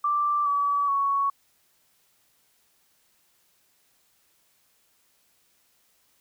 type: tone with pitch steps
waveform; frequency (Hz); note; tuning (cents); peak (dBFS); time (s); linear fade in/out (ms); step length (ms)
sine; 1174.7 / 1143.9 / 1113.9; D6 / D6 / C#6; 0 / -46 / +8; -21; 0.04-1.3; 5; 420
effects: white hiss -66 dBFS RMS until 6.2 s